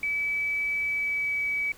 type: tone with pitch glide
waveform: sine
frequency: 2295 to 2282 Hz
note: D7 to C#7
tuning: -40 to +50 cents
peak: -25 dBFS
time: 0.03-1.72 s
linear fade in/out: 2 ms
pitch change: -10 cents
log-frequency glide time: 0.84-1.43 s
effects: pink hiss -51 dBFS RMS until 1.77 s